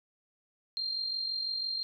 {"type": "tone with amplitude modulation", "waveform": "sine", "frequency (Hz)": 4186, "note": "C8", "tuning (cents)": 0, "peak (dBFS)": -29, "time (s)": [0.77, 1.83], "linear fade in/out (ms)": 0, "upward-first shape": "sine", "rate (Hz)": 46, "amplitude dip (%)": 50, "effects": []}